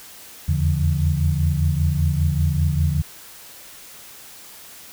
sine tone cluster, 80.9 / 86 / 143.6 / 170.6 Hz, E2 / F2 / D3 / F3, -32 / -26 / -39 / -40 cents, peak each -20 / -24 / -21 / -27 dBFS, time 0.48-3.02 s, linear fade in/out 10 ms, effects white hiss -42 dBFS RMS until 4.92 s

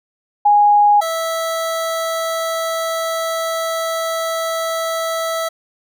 sine / 25% pulse tone pair in turn, 826 / 655.1 Hz, G#5 / E5, -10 / -11 cents, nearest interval major third, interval 401 cents, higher first, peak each -8 / -15 dBFS, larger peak first, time 0.45-1.01 / 1.01-5.49 s, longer second, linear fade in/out 10 ms, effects none

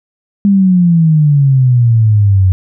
sine exponential sweep, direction down, 203.4 to 91.6 Hz, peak -5 dBFS, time 0.45-2.52 s, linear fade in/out 0 ms, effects none

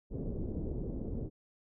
pink low-pass noise, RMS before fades -37 dBFS, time 0.1-1.3 s, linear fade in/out 50 ms, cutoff 440 Hz, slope 24 dB/octave, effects none

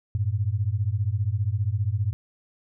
sine beating tone pair, 95.7 / 110.7 Hz, G2 / A2, -41 / +11 cents, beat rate 15 Hz, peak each -25 dBFS, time 0.15-2.13 s, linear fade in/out 0 ms, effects none

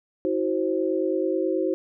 sine tone cluster, 323.2 / 372.5 / 528 Hz, E4 / F#4 / C5, -34 / +12 / +16 cents, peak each -26 / -25 / -27 dBFS, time 0.25-1.74 s, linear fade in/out 0 ms, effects none

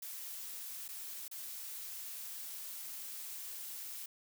blue noise with dropouts, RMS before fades -45 dBFS, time 0.02-4.06 s, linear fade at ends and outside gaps 5 ms, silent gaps 0.881-0.887 / 1.281-1.312 s, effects none

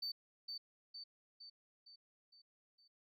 sine tone with echo, 4559 Hz, C#8, 48 cents sharp, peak -37 dBFS, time 0.02-0.12 s, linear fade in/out 10 ms, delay 460 ms, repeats 6, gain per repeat -5 dB, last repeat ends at 2.88 s, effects tanh soft clip ceiling -37 dBFS

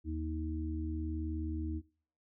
harmonic tone, 79 Hz, D#2, 27 cents sharp, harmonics 1 / 3 / 4, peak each -36 / -45 / -39 dBFS, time 0.04-1.82 s, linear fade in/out 50 ms, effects noise-tail reverb RT60 0.5 s tail -21 dB re dry

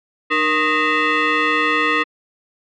sine tone with frequency modulation, 304.3 Hz, D#4, 38 cents flat, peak -13 dBFS, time 0.3-2.04 s, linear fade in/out 20 ms, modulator 775 Hz, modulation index 3.1, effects tanh soft clip ceiling -9 dBFS + MP3 64 kbps

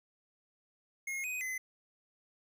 square tone with pitch steps, 2153 / 2503 / 2037 Hz, C7 / D#7 / C7, +49 / +10 / -47 cents, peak -36 dBFS, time 1.07-1.58 s, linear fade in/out 5 ms, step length 170 ms, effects none

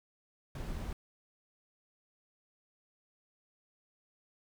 brown noise, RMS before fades -39 dBFS, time 0.55-0.93 s, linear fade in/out 2 ms, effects none

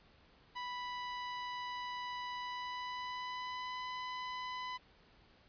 sawtooth tone with pitch glide, 987.8 to 1003.9 Hz, B5 to B5, 0 to +28 cents, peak -36 dBFS, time 0.55-4.78 s, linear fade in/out 20 ms, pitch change +28 cents, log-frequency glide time 2.35-3.83 s, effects pink hiss -65 dBFS RMS until 5.48 s + resampled to 11025 Hz

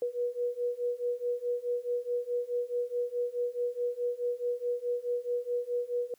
sine beating tone pair, 483.3 / 488 Hz, B4 / B4, -38 / -21 cents, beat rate 4.7 Hz, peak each -33 / -32 dBFS, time 0.02-6.14 s, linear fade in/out 2 ms, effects white hiss -68 dBFS RMS until 6.18 s

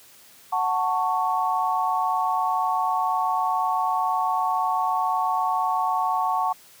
sine chord, F# minor, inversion none, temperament just, 740 / 888 / 1110 Hz, F#5 / A5 / C#6, 0 / +16 / +2 cents, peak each -25 dBFS, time 0.52-6.53 s, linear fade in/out 10 ms, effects white hiss -51 dBFS RMS until 6.8 s + high-pass 80 Hz 12 dB/octave

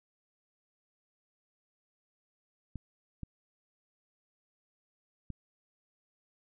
clicks, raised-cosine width 5 ms, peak -27 dBFS, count 3, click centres 2.757 / 3.233 / 5.303 s, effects none

